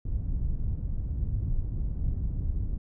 pink low-pass noise, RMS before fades -29 dBFS, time 0.05-2.78 s, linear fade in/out 5 ms, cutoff 100 Hz, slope 12 dB/octave, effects none

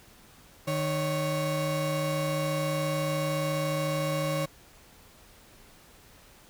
35% pulse tone pair together, 153.52 / 554.4 Hz, D#3 / C#5, -23 / 0 cents, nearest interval octave + minor seventh, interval 2223 cents, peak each -28 dBFS, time 0.67-4.46 s, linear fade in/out 10 ms, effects pink hiss -55 dBFS RMS until 6.49 s

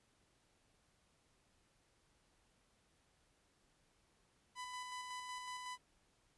sawtooth tone with tremolo, 999 Hz, B5, 20 cents sharp, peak -40 dBFS, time 4.55-5.78 s, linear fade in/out 50 ms, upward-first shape square, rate 5.4 Hz, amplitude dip 30%, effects pink hiss -75 dBFS RMS until 6.37 s + resampled to 24000 Hz

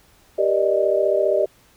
sine chord, Eb major seventh, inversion first, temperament equal with one note detuned, 392 / 476.5 / 587.3 / 622.3 Hz, G4 / Bb4 / D5 / Eb5, 0 / +38 / 0 / 0 cents, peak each -21 / -25 / -21 / -20 dBFS, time 0.38-1.46 s, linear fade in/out 10 ms, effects pink hiss -55 dBFS RMS until 1.76 s

